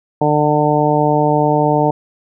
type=harmonic tone; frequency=149.5 Hz; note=D3; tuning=31 cents sharp; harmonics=1 / 2 / 3 / 4 / 5 / 6; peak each=-18 / -18 / -18 / -18 / -18 / -18 dBFS; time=0.21-1.91 s; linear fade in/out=5 ms; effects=none